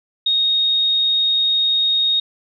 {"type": "tone", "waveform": "sine", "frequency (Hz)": 3729, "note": "A#7", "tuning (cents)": 0, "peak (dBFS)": -14, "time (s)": [0.26, 2.2], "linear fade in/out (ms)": 5, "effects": []}